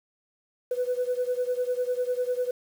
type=beating tone pair; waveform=sine; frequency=493.9 / 503.9 Hz; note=B4 / B4; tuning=0 / +35 cents; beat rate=10 Hz; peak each=-26 / -28 dBFS; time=0.71-2.51 s; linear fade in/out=5 ms; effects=tanh soft clip ceiling -19 dBFS + 8-bit